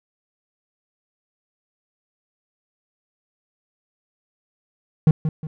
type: tone with echo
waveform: triangle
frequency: 156.1 Hz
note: D#3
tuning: 6 cents sharp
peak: -7 dBFS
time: 5.07-5.11 s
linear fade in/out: 2 ms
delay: 180 ms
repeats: 2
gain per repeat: -9 dB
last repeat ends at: 5.47 s
effects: none